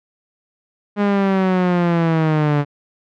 sawtooth linear sweep, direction down, 206.3 to 143 Hz, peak -10 dBFS, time 0.96-2.65 s, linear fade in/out 50 ms, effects low-pass 2000 Hz 12 dB/octave

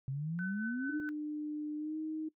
sine exponential sweep, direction up, 130.81 to 311.1 Hz, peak -34 dBFS, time 0.08-1 s, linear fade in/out 0 ms
sine tone with tremolo, 1511 Hz, F#6, 36 cents sharp, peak -37 dBFS, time 0.39-1.09 s, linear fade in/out 0 ms, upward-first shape triangle, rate 4.6 Hz, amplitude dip 70%
sine tone with pitch glide, 300.6 to 313 Hz, D4 to D#4, +40 to +10 cents, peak -35 dBFS, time 0.89-2.29 s, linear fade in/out 10 ms, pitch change +70 cents, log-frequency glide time 1.77-1.97 s
effects noise-tail reverb RT60 0.1 s tail -18 dB re dry

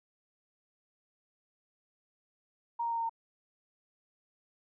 sine tone with pitch steps, 937 / 931.1 / 925.2 / 919.3 / 913.5 Hz, A#5 / A#5 / A#5 / A#5 / A#5, +9 / -2 / -13 / -24 / -35 cents, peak -30 dBFS, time 2.79-3.095 s, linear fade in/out 10 ms, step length 61 ms, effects none

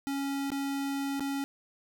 square tone with dropouts, 277.2 Hz, C#4, in tune, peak -31 dBFS, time 0.07-1.44 s, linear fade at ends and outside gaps 0 ms, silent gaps 0.503-0.518 / 1.196-1.206 s, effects none

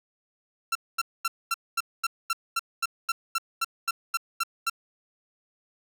sawtooth tone bursts, 1355 Hz, E6, 47 cents sharp, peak -20 dBFS, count 16, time 0.72-4.698 s, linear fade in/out 5 ms, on 33 ms, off 230 ms, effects none

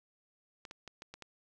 clicks, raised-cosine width 0.2 ms, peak -29 dBFS, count 6, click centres 0.652 / 0.711 / 0.877 / 1.021 / 1.14 / 1.223 s, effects none

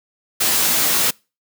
white noise with comb filter, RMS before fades -17 dBFS, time 0.4-1.11 s, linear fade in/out 10 ms, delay 15 ms, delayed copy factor -0.5, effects noise-tail reverb RT60 0.3 s tail -26 dB re dry + high-pass 100 Hz 12 dB/octave

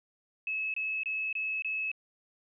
sine tone bursts, 2588 Hz, E7, 32 cents flat, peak -30 dBFS, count 5, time 0.47-1.916 s, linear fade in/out 2 ms, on 270 ms, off 24 ms, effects none

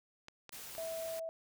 clicks, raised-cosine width 0.2 ms, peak -31 dBFS, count 3, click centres 0.284 / 0.493 / 0.751 s
white noise, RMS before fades -48 dBFS, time 0.52-1.2 s, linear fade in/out 10 ms
sine tone, 653 Hz, E5, 17 cents flat, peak -38 dBFS, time 0.78-1.29 s, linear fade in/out 0 ms
effects none

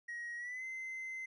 triangle tone with pitch glide, 1893 to 2064 Hz, A#6 to C7, +26 to -24 cents, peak -38 dBFS, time 0.08-1.26 s, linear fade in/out 10 ms, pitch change +150 cents, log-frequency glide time 0.37-0.64 s, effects tanh soft clip ceiling -35 dBFS + resampled to 24000 Hz

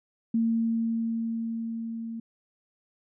sine tone with level ramp, 227.9 Hz, A#3, 39 cents flat, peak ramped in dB -21 to -33 dBFS, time 0.34-2.2 s, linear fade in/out 5 ms, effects none

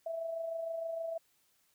sine tone with amplitude modulation, 659.3 Hz, E5, in tune, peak -33 dBFS, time 0.06-1.18 s, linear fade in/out 5 ms, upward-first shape sine, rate 26.5 Hz, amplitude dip 45%, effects white hiss -72 dBFS RMS until 1.74 s

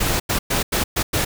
pink noise bursts at uneven times, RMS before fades -20 dBFS, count 6, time 0-0.2 / 0.29-0.39 / 0.5-0.63 / 0.72-0.84 / 0.96-1.03 / 1.13-1.25 s, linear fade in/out 10 ms, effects none

